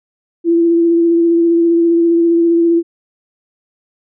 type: tone with vibrato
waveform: sine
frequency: 337 Hz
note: E4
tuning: 38 cents sharp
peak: -8 dBFS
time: 0.44-2.83 s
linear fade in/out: 50 ms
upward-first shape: sine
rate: 15 Hz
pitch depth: 17 cents each way
effects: none